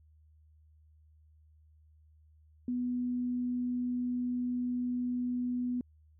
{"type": "tone", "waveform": "sine", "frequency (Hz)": 246.9, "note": "B3", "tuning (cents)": 0, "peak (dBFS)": -30, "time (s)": [2.68, 5.81], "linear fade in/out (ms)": 2, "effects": ["added 77 Hz sine -59 dBFS peak until 6.19 s"]}